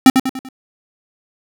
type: tone with echo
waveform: square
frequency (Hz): 261.6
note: C4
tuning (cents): 0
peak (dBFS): -3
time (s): 0.06-0.1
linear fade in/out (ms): 2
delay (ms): 97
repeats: 4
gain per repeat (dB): -7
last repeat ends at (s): 0.488
effects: none